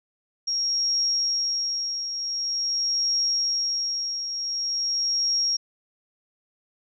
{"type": "tone with tremolo", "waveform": "sine", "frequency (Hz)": 5588, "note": "F8", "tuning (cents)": 0, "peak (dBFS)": -20, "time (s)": [0.47, 5.57], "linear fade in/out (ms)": 10, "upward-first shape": "triangle", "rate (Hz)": 0.46, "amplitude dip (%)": 60, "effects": []}